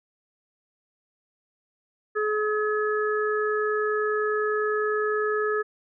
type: harmonic tone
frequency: 425.1 Hz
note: G#4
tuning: 40 cents sharp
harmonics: 1 / 3 / 4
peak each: -24 / -29 / -30 dBFS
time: 2.15-5.63 s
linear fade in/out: 20 ms
effects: none